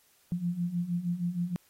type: beating tone pair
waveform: sine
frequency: 170.4 / 176.8 Hz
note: F3 / F3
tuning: -42 / +22 cents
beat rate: 6.4 Hz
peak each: -34 / -30 dBFS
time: 0.32-1.56 s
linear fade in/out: 0 ms
effects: white hiss -65 dBFS RMS until 1.69 s + AAC 48 kbps